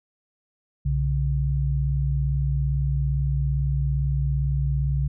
sine tone pair together, 62.36 / 140 Hz, B1 / C#3, +17 / +18 cents, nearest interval octave + major second, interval 1401 cents, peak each -23 dBFS, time 0.85-5.08 s, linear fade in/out 10 ms, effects none

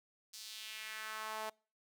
sawtooth tone with high-pass filter sweep, 217.6 Hz, A3, 19 cents flat, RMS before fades -45 dBFS, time 0.33-1.5 s, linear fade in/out 10 ms, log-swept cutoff 5200 to 700 Hz, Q 1.9, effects noise-tail reverb RT60 0.4 s tail -26 dB re dry

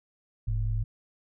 sine tone pair together, 42.82 / 107.8 Hz, F1 / A2, -33 / -35 cents, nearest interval octave + major third, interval 1598 cents, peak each -28 / -28 dBFS, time 0.47-0.84 s, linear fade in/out 10 ms, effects none

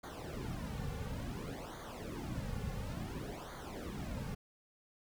brown noise with flanger, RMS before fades -42 dBFS, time 0.03-4.35 s, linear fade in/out 10 ms, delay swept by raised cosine 0.37 to 3.17 ms, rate 0.57 Hz, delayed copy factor -0.85, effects none

